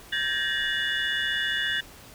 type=tone cluster; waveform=sine; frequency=1574 / 1709 / 1866 / 2907 / 3478 Hz; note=G6 / G#6 / A#6 / F#7 / A7; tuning=+7 / +49 / +1 / -31 / -21 cents; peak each=-30 dBFS; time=0.12-1.81 s; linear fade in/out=10 ms; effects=tanh soft clip ceiling -18 dBFS + pink hiss -48 dBFS RMS until 2.14 s